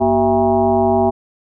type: tone with frequency modulation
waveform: sine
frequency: 523.3 Hz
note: C5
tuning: in tune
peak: -11 dBFS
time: 0-1.11 s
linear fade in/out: 20 ms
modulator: 143 Hz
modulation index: 2.4
effects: none